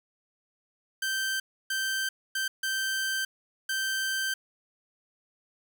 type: tone bursts at uneven times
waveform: sawtooth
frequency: 1558 Hz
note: G6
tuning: 11 cents flat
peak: -24 dBFS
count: 5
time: 1.02-1.4 / 1.7-2.09 / 2.35-2.48 / 2.63-3.25 / 3.69-4.34 s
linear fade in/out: 5 ms
effects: 9-bit